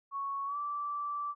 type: tone with pitch glide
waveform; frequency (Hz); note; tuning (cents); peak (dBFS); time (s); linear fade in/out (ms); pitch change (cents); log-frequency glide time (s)
sine; 1108.7 to 1164.5; C#6 to D6; 0 to -15; -33; 0.11-1.35; 50; +85; 0.46-0.57
effects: none